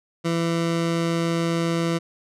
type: tone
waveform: 20% pulse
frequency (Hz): 167.3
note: E3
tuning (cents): +26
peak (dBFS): -16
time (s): 0.24-1.99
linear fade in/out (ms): 20
effects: low-pass 8000 Hz 12 dB/octave